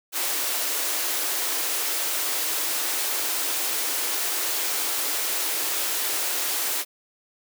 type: high-pass noise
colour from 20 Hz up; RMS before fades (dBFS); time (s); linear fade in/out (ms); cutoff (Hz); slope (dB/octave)
white; -26; 0.12-6.85; 50; 280; 96
effects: none